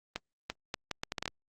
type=accelerating click train; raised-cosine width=0.2 ms; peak=-16 dBFS; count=10; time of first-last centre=0.16-1.279 s; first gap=340 ms; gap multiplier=0.71; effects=Opus 32 kbps